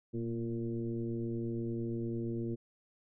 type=tone with frequency modulation; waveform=sine; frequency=232.3 Hz; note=A#3; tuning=6 cents flat; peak=-33 dBFS; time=0.13-2.56 s; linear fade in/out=20 ms; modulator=114 Hz; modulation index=1.4; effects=none